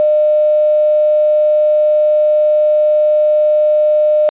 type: tone with quantisation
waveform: sine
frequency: 606 Hz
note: D#5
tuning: 46 cents flat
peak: -8 dBFS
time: 0-4.29 s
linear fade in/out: 0 ms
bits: 6
effects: resampled to 8000 Hz